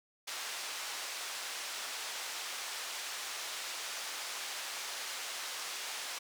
white band-pass noise, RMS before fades -41 dBFS, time 0.27-6.19 s, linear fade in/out 10 ms, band 630 to 6200 Hz, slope 12 dB/octave, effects none

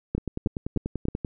two click trains, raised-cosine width 3 ms, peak -16 / -12 dBFS, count 12 / 4, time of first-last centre 0.18-1.248 / 0.15-1.085 s, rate 10.3 / 3.21 Hz, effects none

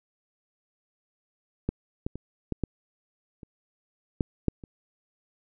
clicks, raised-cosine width 3 ms, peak -13 / -16 / -23 / -15 / -14 / -30 / -11 / -9 / -29 dBFS, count 9, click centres 1.69 / 2.065 / 2.156 / 2.523 / 2.637 / 3.432 / 4.208 / 4.483 / 4.638 s, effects none

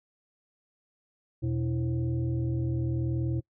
sine tone with frequency modulation, 123.3 Hz, B2, 2 cents flat, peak -26 dBFS, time 1.42-3.41 s, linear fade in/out 20 ms, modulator 206 Hz, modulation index 0.9, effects noise-tail reverb RT60 0.1 s tail -24 dB re dry

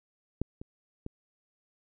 clicks, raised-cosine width 3 ms, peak -16 / -28 / -24 dBFS, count 3, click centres 0.416 / 0.615 / 1.064 s, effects none

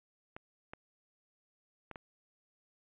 clicks, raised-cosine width 0.5 ms, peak -29 dBFS, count 4, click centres 0.365 / 0.735 / 1.913 / 1.958 s, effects resampled to 8000 Hz

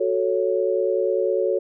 sine chord, F# minor, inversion none, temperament equal, 370 / 440 / 554.4 Hz, F#4 / A4 / C#5, 0 / 0 / 0 cents, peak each -23 dBFS, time 0-1.59 s, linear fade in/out 10 ms, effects none

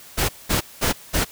pink noise bursts, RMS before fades -20 dBFS, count 4, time 0.17-1.25 s, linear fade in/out 20 ms, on 120 ms, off 200 ms, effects white hiss -44 dBFS RMS until 1.31 s

